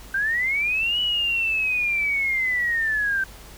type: linear two-way sweep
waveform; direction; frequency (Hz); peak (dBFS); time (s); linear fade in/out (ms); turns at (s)
sine; up then down; 1546 to 2960 to 1546; -20; 0.14-3.24; 5; 1
effects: added 50 Hz sine -44 dBFS peak until 3.57 s + pink hiss -45 dBFS RMS until 3.57 s